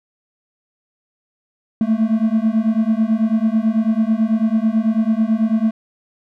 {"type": "beating tone pair", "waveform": "triangle", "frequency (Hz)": [217, 226.1], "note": ["A3", "A3"], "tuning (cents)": [-24, 47], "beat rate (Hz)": 9.1, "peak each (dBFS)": -15, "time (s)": [1.81, 5.71], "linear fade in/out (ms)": 2, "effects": []}